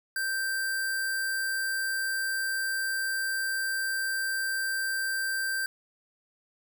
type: tone with sample-and-hold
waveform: sine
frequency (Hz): 1566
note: G6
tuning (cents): -2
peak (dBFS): -27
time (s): 0.16-5.66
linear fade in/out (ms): 2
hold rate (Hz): 6300
effects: none